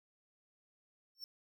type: tone with exponential growth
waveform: square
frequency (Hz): 5430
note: F8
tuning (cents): -50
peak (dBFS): -40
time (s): 1.15-1.24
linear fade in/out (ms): 1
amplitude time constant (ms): 18
effects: none